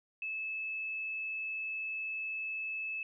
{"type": "tone", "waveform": "sine", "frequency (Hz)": 2608, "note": "E7", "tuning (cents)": -19, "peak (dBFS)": -35, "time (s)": [0.22, 3.03], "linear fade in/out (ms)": 2, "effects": []}